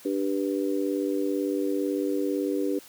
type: harmonic tone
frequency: 97.9 Hz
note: G2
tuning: 2 cents flat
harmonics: 3 / 4 / 5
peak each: -27 / -29 / -31 dBFS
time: 0.05-2.79 s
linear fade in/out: 5 ms
effects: white hiss -50 dBFS RMS until 2.88 s + high-pass 60 Hz 12 dB/octave